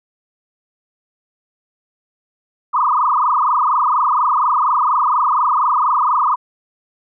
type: tone with frequency modulation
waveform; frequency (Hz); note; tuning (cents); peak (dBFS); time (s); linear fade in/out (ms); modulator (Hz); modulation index
sine; 1108.7; C#6; 0; -12; 2.73-6.36; 20; 24.2; 6.1
effects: none